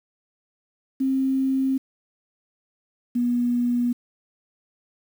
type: tone pair in turn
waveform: sine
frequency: 266.1 / 242.2 Hz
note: C4 / B3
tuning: +29 / -34 cents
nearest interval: major second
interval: 163 cents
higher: first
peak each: -19 dBFS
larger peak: neither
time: 1-1.78 / 3.15-3.93 s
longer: neither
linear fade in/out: 10 ms
effects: 8-bit